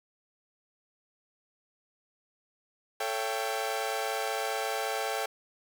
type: chord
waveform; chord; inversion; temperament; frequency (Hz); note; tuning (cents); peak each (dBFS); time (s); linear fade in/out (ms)
sawtooth; A dominant seventh; none; equal with one note detuned; 440 / 554.4 / 674.3 / 784; A4 / C#5 / E5 / G5; 0 / 0 / +39 / 0; -32 / -33 / -33 / -30; 3-5.26; 5
effects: none